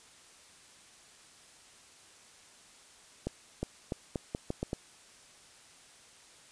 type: accelerating click train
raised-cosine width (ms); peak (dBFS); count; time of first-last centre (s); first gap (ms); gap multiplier
2; -19; 8; 3.27-4.731; 360; 0.81
effects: white hiss -57 dBFS RMS until 6.51 s + resampled to 22050 Hz